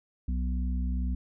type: harmonic tone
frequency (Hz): 62.2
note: B1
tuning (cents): +13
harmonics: 1 / 3 / 4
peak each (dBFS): -27 / -37 / -39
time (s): 0.28-1.15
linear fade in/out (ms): 5
effects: none